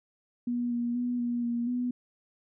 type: tone with pitch steps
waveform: sine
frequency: 241.8 / 238.5 / 244.6 / 239.9 / 236.9 / 246.5 Hz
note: B3 / A#3 / B3 / A#3 / A#3 / B3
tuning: -36 / +40 / -16 / +50 / +28 / -3 cents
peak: -27 dBFS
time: 0.47-1.91 s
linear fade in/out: 5 ms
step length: 240 ms
effects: none